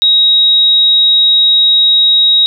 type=tone; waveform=sine; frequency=3800 Hz; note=A#7; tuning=33 cents sharp; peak=-5 dBFS; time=0.02-2.46 s; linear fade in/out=0 ms; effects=none